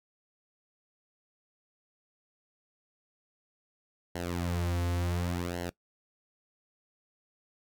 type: tone with flanger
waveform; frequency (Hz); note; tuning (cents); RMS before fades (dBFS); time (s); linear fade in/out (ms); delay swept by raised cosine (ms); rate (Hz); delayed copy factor
sawtooth; 87.31; F2; 0; -32; 4.15-5.7; 5; 0.82 to 5.12; 0.69; -0.85
effects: noise-tail reverb RT60 0.1 s tail -20 dB re dry